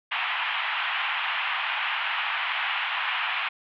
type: band-pass noise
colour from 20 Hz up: white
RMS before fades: -28 dBFS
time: 0.11-3.49 s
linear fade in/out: 10 ms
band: 770 to 3100 Hz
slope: 48 dB/octave
effects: none